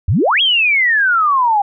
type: exponential two-way sweep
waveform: sine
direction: up then down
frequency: 73.42 to 3334 to 791 Hz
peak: -10 dBFS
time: 0.08-1.62 s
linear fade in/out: 5 ms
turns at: 0.41 s
effects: none